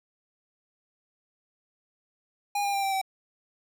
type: tone with pitch steps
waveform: square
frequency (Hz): 815 / 803.3 / 791.8 / 780.4 / 769.3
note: G#5 / G5 / G5 / G5 / G5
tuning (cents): -33 / +42 / +17 / -8 / -33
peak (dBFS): -26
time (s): 2.55-3.015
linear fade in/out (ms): 5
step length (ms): 93
effects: none